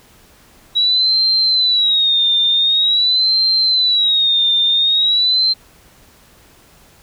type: tone with vibrato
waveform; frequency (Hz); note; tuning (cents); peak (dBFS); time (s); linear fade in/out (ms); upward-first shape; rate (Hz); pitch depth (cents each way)
sine; 3866; B7; -38; -11; 0.75-5.54; 20; sine; 0.46; 120
effects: pink hiss -48 dBFS RMS until 7.02 s